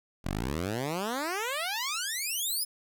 10% pulse exponential sweep, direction up, 41.2 to 5274 Hz, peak -22 dBFS, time 0.24-2.65 s, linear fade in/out 20 ms, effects 10-bit

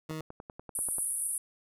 20% pulse tone, 157.3 Hz, D#3, 19 cents sharp, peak -31 dBFS, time 0.09-0.21 s, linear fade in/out 5 ms
click train, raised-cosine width 1 ms, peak -29 dBFS, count 10, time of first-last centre 0.11-0.984 s, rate 10.3 Hz
pink band-pass noise, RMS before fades -33 dBFS, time 0.75-1.38 s, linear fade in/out 2 ms, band 9200 to 11000 Hz, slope 96 dB/octave
effects none

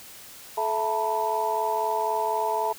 sine tone cluster, 432.7 / 664 / 887 / 971 Hz, A4 / E5 / A5 / B5, -29 / +12 / +14 / -30 cents, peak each -30 / -29 / -26 / -29 dBFS, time 0.57-2.73 s, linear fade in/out 10 ms, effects tanh soft clip ceiling -13 dBFS + white hiss -45 dBFS RMS until 2.78 s

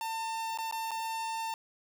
45% pulse tone with dropouts, 899 Hz, A5, 37 cents sharp, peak -33 dBFS, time 0.01-1.54 s, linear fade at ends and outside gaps 1 ms, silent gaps 0.575-0.586 / 0.712-0.724 / 0.909-0.915 s, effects none

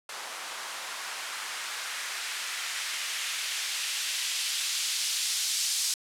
blue noise with band-pass filter sweep, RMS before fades -32 dBFS, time 0.09-5.94 s, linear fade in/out 2 ms, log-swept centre 870 to 4800 Hz, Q 1, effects low-pass 11000 Hz 12 dB/octave

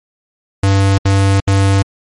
square tone bursts, 97.9 Hz, G2, 2 cents flat, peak -9 dBFS, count 3, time 0.63-1.824 s, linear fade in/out 5 ms, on 350 ms, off 72 ms, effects MP3 48 kbps

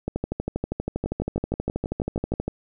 two click trains, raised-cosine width 2 ms, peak -13 / -12 dBFS, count 9 / 31, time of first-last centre 1.06-2.338 / 0.08-2.48 s, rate 6.26 / 12.5 Hz, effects none

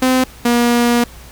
sawtooth tone pair in turn, 257.2 / 239 Hz, C4 / A#3, -30 / +43 cents, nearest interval minor second, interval 127 cents, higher first, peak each -7 dBFS, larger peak neither, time 0.02-0.24 / 0.45-1.04 s, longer second, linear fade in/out 5 ms, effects added 60 Hz sine -39 dBFS peak until 1.31 s + pink hiss -40 dBFS RMS until 1.31 s

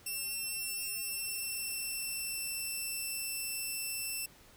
5% pulse tone with pitch glide, 2699 to 2674 Hz, E7 to E7, +40 to +24 cents, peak -27 dBFS, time 0.06-4.26 s, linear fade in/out 5 ms, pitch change -16 cents, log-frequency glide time 1.04-3.48 s, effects pink hiss -59 dBFS RMS until 4.56 s

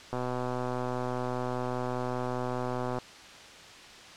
click train, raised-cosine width 1 ms, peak -19 dBFS, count 358, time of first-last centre 0.13-2.986 s, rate 125 Hz, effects white hiss -48 dBFS RMS until 4.16 s + low-pass 5000 Hz 12 dB/octave

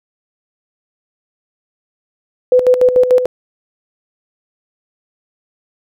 sine tone with tremolo, 502 Hz, B4, 28 cents sharp, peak -5 dBFS, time 2.52-3.26 s, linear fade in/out 2 ms, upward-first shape square, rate 6.8 Hz, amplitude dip 65%, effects none

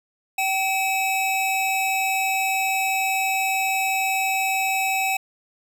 square tone pair together, 768 / 2583 Hz, G5 / E7, -36 / -36 cents, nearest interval octave + major sixth, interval 2100 cents, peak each -24 dBFS, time 0.38-5.17 s, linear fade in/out 5 ms, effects none

